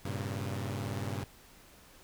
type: chord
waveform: sawtooth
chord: G diminished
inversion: none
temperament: equal with one note detuned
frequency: 98 / 116.54 / 135.9 Hz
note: G2 / Bb2 / Db3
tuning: 0 / 0 / -34 cents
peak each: -33 / -36 / -36 dBFS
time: 0.05-1.24 s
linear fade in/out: 5 ms
effects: pink hiss -57 dBFS RMS until 2.03 s